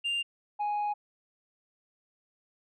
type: tone pair in turn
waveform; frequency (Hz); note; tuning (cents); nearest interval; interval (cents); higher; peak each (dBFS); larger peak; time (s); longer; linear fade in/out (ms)
sine; 2794 / 830.7; F7 / G#5; 0 / 0; octave + major sixth; 2100; first; -25; neither; 0.04-0.23 / 0.59-0.94; second; 20
effects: tanh soft clip ceiling -27 dBFS